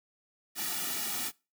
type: noise with comb filter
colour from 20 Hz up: white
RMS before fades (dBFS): -34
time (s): 0.55-1.32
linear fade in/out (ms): 50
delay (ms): 1.9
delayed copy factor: -0.95
effects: noise-tail reverb RT60 0.3 s tail -24 dB re dry + high-pass 150 Hz 12 dB/octave

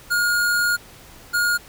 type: tone pair in turn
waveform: square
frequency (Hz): 1429 / 1429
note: F6 / F6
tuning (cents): +39 / +39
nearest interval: unison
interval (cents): 0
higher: neither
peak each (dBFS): -18 / -18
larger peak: neither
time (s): 0.1-0.77 / 1.33-1.58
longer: first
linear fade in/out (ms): 20
effects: pink hiss -45 dBFS RMS until 1.68 s

